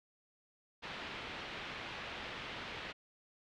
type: low-pass noise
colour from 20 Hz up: white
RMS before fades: -45 dBFS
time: 0.82-2.93 s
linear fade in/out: 20 ms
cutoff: 3300 Hz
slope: 24 dB/octave
effects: none